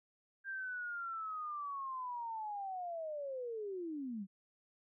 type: linear sweep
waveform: sine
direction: down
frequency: 1597 to 183.4 Hz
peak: -39 dBFS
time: 0.44-4.27 s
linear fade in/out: 50 ms
effects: none